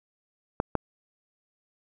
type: clicks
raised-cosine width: 1 ms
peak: -10 dBFS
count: 2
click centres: 0.601 / 0.753 s
effects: none